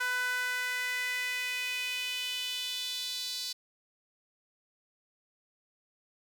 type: tone with high-pass filter sweep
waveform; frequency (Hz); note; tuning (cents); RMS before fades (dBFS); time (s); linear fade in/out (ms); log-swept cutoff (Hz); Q
sawtooth; 498.7; B4; +17; -34; 0-3.53; 10; 1400 to 4300; 3.8
effects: none